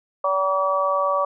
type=harmonic tone; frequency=190.9 Hz; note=G3; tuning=46 cents flat; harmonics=3 / 4 / 5 / 6; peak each=-22 / -31 / -28 / -21 dBFS; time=0.24-1.25 s; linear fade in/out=5 ms; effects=none